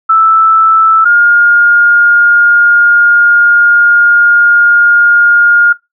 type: tone pair in turn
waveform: sine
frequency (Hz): 1318.5 / 1418.4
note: E6 / F6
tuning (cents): 0 / +26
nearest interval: minor second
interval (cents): 126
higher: second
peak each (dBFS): -3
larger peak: neither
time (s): 0.09-1.05 / 1.05-5.73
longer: second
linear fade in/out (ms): 10
effects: noise-tail reverb RT60 0.2 s tail -21 dB re dry